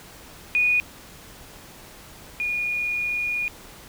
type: tone pair in turn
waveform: sine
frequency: 2465 / 2441 Hz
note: D#7 / D#7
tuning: -17 / -34 cents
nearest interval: unison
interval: 17 cents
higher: first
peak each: -17 / -23 dBFS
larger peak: first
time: 0.55-0.8 / 2.4-3.48 s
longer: second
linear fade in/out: 0 ms
effects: pink hiss -45 dBFS RMS until 3.88 s